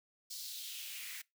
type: noise with high-pass filter sweep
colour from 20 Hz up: white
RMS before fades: -45 dBFS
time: 0.3-1.22 s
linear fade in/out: 10 ms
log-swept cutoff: 4900 to 1900 Hz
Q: 2.7
effects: noise-tail reverb RT60 0.2 s tail -23 dB re dry